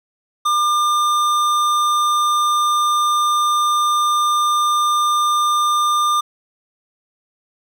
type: tone with tanh clipping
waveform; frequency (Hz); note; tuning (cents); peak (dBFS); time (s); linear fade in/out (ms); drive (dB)
sine; 1200; D6; +37; -16; 0.45-6.21; 10; 17
effects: none